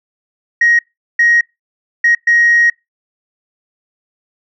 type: tone bursts at uneven times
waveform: sine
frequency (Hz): 1883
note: A#6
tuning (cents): +17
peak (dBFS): -6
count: 4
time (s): 0.61-0.79 / 1.19-1.41 / 2.04-2.15 / 2.27-2.7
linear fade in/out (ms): 5
effects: noise-tail reverb RT60 0.2 s tail -26 dB re dry + tanh soft clip ceiling -3 dBFS